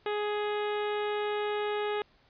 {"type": "harmonic tone", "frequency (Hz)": 417.3, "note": "G#4", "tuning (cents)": 8, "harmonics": [1, 2, 3, 4, 5, 6, 7, 8, 9], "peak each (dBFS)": [-30, -36, -40, -42, -44, -46, -47, -48, -49], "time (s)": [0.06, 2.02], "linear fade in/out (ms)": 2, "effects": ["pink hiss -64 dBFS RMS until 2.29 s", "resampled to 11025 Hz"]}